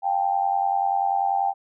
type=tone with amplitude modulation; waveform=sine; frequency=789 Hz; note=G5; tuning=11 cents sharp; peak=-16 dBFS; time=0.02-1.54 s; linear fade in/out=50 ms; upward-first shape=sine; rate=90.3 Hz; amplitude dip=80%; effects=none